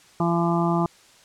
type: harmonic tone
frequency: 170 Hz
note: F3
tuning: 46 cents flat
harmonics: 1 / 2 / 4 / 5 / 6 / 7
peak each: -22 / -25 / -28 / -29 / -30 / -30 dBFS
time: 0.2-0.86 s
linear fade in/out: 2 ms
effects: white hiss -53 dBFS RMS until 1.24 s + low-pass 8000 Hz 12 dB/octave